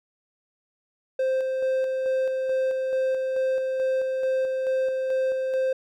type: tone with tremolo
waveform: triangle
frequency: 523.3 Hz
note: C5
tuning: in tune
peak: -19 dBFS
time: 1.19-5.73 s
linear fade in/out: 5 ms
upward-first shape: square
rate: 2.3 Hz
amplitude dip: 30%
effects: none